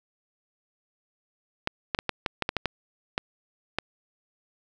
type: clicks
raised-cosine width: 0.3 ms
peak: -9 dBFS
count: 11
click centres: 1.674 / 1.948 / 1.989 / 2.093 / 2.262 / 2.423 / 2.491 / 2.567 / 2.657 / 3.179 / 3.786 s
effects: none